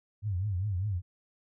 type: tone with vibrato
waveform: sine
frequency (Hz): 96.9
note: G2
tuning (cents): -20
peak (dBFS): -28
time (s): 0.22-1.02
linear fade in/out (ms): 50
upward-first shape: triangle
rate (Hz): 5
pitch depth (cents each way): 210
effects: none